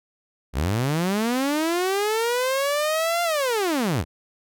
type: linear two-way sweep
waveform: sawtooth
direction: up then down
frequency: 57.3 to 698.5 to 57.3 Hz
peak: -17 dBFS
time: 0.53-4.05 s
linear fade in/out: 50 ms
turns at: 3.23 s
effects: none